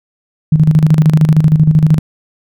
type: tone with tremolo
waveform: sine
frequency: 155.56 Hz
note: D#3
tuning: in tune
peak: -3 dBFS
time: 0.52-1.99 s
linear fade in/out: 5 ms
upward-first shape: square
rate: 13 Hz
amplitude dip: 65%
effects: none